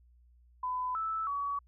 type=tone with pitch steps; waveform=sine; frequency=1005 / 1314 / 1132 Hz; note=B5 / E6 / C#6; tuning=+30 / -6 / +36 cents; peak=-31 dBFS; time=0.63-1.59 s; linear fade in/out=5 ms; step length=320 ms; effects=added 60 Hz sine -59 dBFS peak until 1.67 s